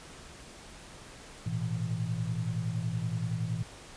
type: chord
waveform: sine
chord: A suspended second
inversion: none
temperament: equal with one note detuned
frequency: 110 / 120.65 / 164.81 Hz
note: A2 / B2 / E3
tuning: 0 / -40 / 0 cents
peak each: -34 dBFS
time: 1.46-3.63 s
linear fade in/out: 5 ms
effects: pink hiss -49 dBFS RMS until 3.96 s + resampled to 22050 Hz